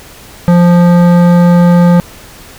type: tone with hard clipping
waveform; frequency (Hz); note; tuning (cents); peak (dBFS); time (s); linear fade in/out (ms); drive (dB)
sine; 174.61; F3; 0; -5; 0.48-2; 0; 14
effects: pink hiss -34 dBFS RMS until 2.58 s